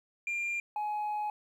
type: tone pair in turn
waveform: sine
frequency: 2392 / 841.1 Hz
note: D7 / G#5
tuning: +31 / +22 cents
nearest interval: octave + tritone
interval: 1809 cents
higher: first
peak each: -28 dBFS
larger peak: neither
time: 0.27-0.6 / 0.76-1.3 s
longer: second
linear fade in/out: 2 ms
effects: tanh soft clip ceiling -30 dBFS + 11-bit